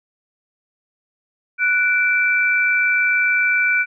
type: tone pair together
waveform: sine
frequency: 1480 / 2333 Hz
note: F#6 / D7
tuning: 0 / -12 cents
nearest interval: minor sixth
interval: 788 cents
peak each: -17 dBFS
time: 1.58-3.86 s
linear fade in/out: 50 ms
effects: none